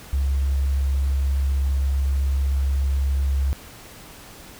sine tone, 68.3 Hz, C#2, 25 cents flat, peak -18 dBFS, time 0.13-3.53 s, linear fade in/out 0 ms, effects pink hiss -43 dBFS RMS until 4.59 s

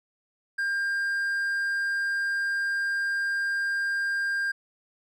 triangle tone, 1600 Hz, G6, 35 cents sharp, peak -23 dBFS, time 0.58-4.52 s, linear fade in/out 10 ms, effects none

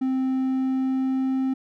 triangle tone with pitch glide, 261.6 to 263.6 Hz, C4 to C4, 0 to +13 cents, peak -19 dBFS, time 0.01-1.54 s, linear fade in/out 10 ms, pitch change +13 cents, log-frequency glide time 0.25-1.43 s, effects none

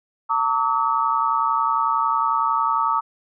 sine tone cluster, 905 / 1149 / 1280 Hz, A5 / D6 / D#6, +48 / -38 / +49 cents, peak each -22 dBFS, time 0.29-3.01 s, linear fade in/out 20 ms, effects none

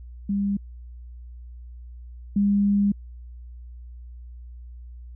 sine tone pair in turn, 200.2 / 201.9 Hz, G3 / G#3, +37 / -49 cents, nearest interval unison, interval 14 cents, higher second, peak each -21 / -17 dBFS, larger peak second, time 0.29-0.57 / 2.36-2.92 s, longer second, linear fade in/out 5 ms, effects added 60 Hz sine -38 dBFS peak until 5.15 s

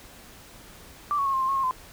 sine tone with pitch steps, 1171 / 1111 / 1088 / 1061 / 1052 / 1090 / 1074 / 1026 Hz, D6 / C#6 / C#6 / C6 / C6 / C#6 / C6 / C6, -5 / +4 / -33 / +24 / +9 / -29 / +45 / -34 cents, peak -22 dBFS, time 1.11-1.71 s, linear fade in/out 0 ms, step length 75 ms, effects pink hiss -48 dBFS RMS until 1.92 s

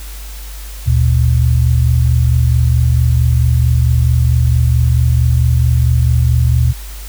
sine tone pair together, 75.9 / 120.41 Hz, D#2 / B2, -42 / -43 cents, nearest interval minor sixth, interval 799 cents, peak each -11 dBFS, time 0.86-6.73 s, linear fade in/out 20 ms, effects added 50 Hz sine -26 dBFS peak until 7.08 s + white hiss -35 dBFS RMS until 7.08 s

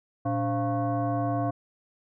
sine tone with frequency modulation, 288.2 Hz, D4, 33 cents flat, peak -24 dBFS, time 0.25-1.51 s, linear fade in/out 10 ms, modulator 405 Hz, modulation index 1.5, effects none

